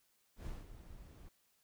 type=noise with ADSR envelope; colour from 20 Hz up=brown; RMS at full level=-42 dBFS; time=0.36-1.29 s; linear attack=98 ms; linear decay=200 ms; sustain=-12 dB; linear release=5 ms; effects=white hiss -75 dBFS RMS until 1.63 s